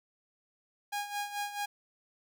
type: tone with tremolo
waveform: sawtooth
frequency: 819 Hz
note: G#5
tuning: 24 cents flat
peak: -28 dBFS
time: 0.92-1.66 s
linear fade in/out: 10 ms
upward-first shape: sine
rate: 4.6 Hz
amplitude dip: 70%
effects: none